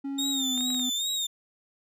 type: tone with pitch glide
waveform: triangle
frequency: 275.9 to 251.5 Hz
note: C#4 to B3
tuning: -8 to +32 cents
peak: -28 dBFS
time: 0.04-0.9 s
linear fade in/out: 10 ms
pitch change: -160 cents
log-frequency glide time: 0.32-0.57 s
type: tone with vibrato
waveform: 30% pulse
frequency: 3665 Hz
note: A#7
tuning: 30 cents flat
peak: -24 dBFS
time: 0.18-1.27 s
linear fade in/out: 10 ms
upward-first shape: sine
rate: 2.4 Hz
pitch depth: 75 cents each way
type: clicks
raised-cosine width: 0.3 ms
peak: -28 dBFS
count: 5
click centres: 0.577 / 0.608 / 0.704 / 0.746 / 0.795 s
effects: none